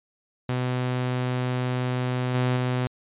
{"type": "tone with level steps", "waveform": "sawtooth", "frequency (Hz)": 125.9, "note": "B2", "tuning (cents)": 34, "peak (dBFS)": [-20, -17, -19], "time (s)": [0.49, 2.87], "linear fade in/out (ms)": 2, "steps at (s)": [2.34, 2.56], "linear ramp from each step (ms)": 10, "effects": ["resampled to 8000 Hz"]}